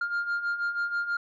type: beating tone pair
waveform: sine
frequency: 1400 / 1406.2 Hz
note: F6 / F6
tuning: +4 / +11 cents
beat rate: 6.2 Hz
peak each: -31 / -26 dBFS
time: 0.01-1.17 s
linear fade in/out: 5 ms
effects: tanh soft clip ceiling -24 dBFS